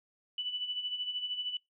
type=tone with tremolo; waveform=sine; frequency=2974 Hz; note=F#7; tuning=8 cents sharp; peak=-31 dBFS; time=0.38-1.57 s; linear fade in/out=2 ms; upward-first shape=sine; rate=13 Hz; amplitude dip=65%; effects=noise-tail reverb RT60 0.2 s tail -26 dB re dry